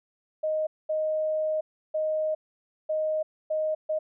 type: tone bursts at uneven times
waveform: sine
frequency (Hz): 622.3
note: D#5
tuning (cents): 0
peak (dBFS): -24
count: 6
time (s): 0.43-0.67 / 0.89-1.61 / 1.94-2.35 / 2.89-3.23 / 3.5-3.75 / 3.89-3.99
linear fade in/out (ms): 10
effects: none